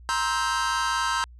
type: chord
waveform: 45% pulse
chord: C dominant seventh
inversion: third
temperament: just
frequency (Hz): 941.9 / 1046.5 / 1308.1 / 1569.8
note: Bb5 / C6 / E6 / G6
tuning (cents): +18 / 0 / -14 / +2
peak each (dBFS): -29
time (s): 0.09-1.24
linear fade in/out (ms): 0
effects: added 60 Hz sine -44 dBFS peak until 1.39 s + resampled to 22050 Hz